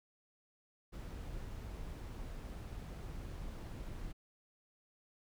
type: noise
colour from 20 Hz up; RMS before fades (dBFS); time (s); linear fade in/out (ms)
brown; -45; 0.92-4.13; 20
effects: none